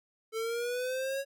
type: linear sweep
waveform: square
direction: up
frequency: 440.5 to 554.4 Hz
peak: -32 dBFS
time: 0.32-1.25 s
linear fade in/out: 50 ms
effects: none